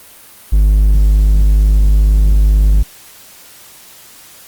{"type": "tone", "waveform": "triangle", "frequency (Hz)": 51.1, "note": "G#1", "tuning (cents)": -27, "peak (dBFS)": -4, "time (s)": [0.52, 2.83], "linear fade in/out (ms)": 10, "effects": ["white hiss -39 dBFS RMS until 4.47 s", "Opus 32 kbps"]}